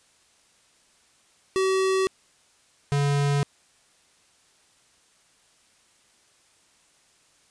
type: tone pair in turn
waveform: square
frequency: 380.5 / 142.53 Hz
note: F#4 / C#3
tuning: +48 / +49 cents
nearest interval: octave + perfect fourth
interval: 1699 cents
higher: first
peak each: -21 dBFS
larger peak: neither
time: 1.56-2.07 / 2.92-3.43 s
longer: neither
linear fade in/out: 0 ms
effects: white hiss -61 dBFS RMS until 7.5 s + resampled to 22050 Hz